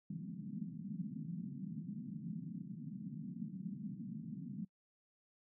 pink band-pass noise, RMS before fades -45 dBFS, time 0.1-4.65 s, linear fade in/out 5 ms, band 150 to 240 Hz, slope 48 dB/octave, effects noise-tail reverb RT60 0.1 s tail -26 dB re dry

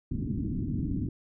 white low-pass noise, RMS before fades -31 dBFS, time 0.11-1.09 s, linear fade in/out 5 ms, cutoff 300 Hz, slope 48 dB/octave, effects none

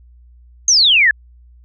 sine exponential sweep, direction down, 6540 to 1673 Hz, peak -8 dBFS, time 0.68-1.11 s, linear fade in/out 2 ms, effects added 60 Hz sine -42 dBFS peak until 1.64 s

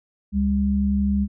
sine tone pair together, 71.1 / 201.1 Hz, C#2 / G3, +45 / +44 cents, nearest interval octave + tritone, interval 1799 cents, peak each -23 / -19 dBFS, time 0.32-1.28 s, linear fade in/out 50 ms, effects none

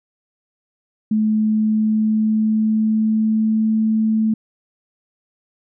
sine tone with pitch glide, 215.9 to 219.3 Hz, A3 to A3, -33 to -6 cents, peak -14 dBFS, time 1.11-4.34 s, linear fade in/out 5 ms, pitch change +27 cents, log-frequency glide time 1.4-3.77 s, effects none

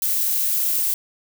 violet noise, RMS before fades -21 dBFS, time 0.02-0.94 s, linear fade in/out 2 ms, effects none

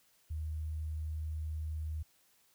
sine tone with sample-and-hold, 77.78 Hz, D#2, in tune, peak -35 dBFS, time 0.3-2.03 s, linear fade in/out 10 ms, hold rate 11025 Hz, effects white hiss -69 dBFS RMS until 2.54 s

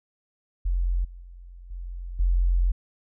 sine tone with level steps, 43.97 Hz, F1, 13 cents sharp, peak -21 / -39 / -41 / -32 / -18 dBFS, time 0.65-2.72 s, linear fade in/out 10 ms, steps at 1.04 / 1.21 / 1.7 / 2.19 s, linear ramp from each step 10 ms, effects none

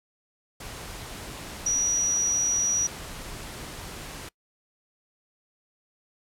sine tone in noise, 5810 Hz, F#8, 32 cents flat, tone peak -21 dBFS, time 1.66-2.87 s, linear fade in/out 5 ms, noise pink, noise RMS -39 dBFS, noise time 0.6-4.29 s, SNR +15 dB, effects noise-tail reverb RT60 0.1 s tail -24 dB re dry + low-pass 12000 Hz 12 dB/octave

